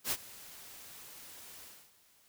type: noise with ADSR envelope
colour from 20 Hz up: white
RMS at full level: -31 dBFS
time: 0.04-1.93 s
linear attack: 73 ms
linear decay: 51 ms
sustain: -20 dB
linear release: 300 ms
effects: white hiss -66 dBFS RMS until 2.28 s